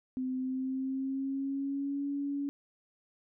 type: tone with pitch glide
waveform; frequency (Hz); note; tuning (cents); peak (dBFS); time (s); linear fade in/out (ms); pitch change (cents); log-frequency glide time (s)
sine; 257.6 to 282.5; C4 to C#4; -27 to +33; -31; 0.17-2.49; 0; +160; 0.36-2.06
effects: none